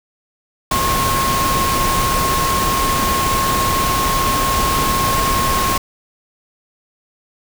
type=tone in noise; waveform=sine; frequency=1078 Hz; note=C#6; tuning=49 cents flat; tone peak=-17 dBFS; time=0.71-5.78 s; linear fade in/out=5 ms; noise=pink; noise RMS=-19 dBFS; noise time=0.71-5.78 s; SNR=-1 dB; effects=none